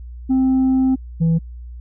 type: tone pair in turn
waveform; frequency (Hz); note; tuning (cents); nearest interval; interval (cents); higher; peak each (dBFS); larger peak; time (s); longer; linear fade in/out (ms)
sine; 261.6 / 164.45; C4 / E3; 0 / -4; minor sixth; 804; first; -10; neither; 0.29-0.96 / 1.2-1.39; first; 20
effects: tanh soft clip ceiling -12 dBFS + added 60 Hz sine -31 dBFS peak until 1.8 s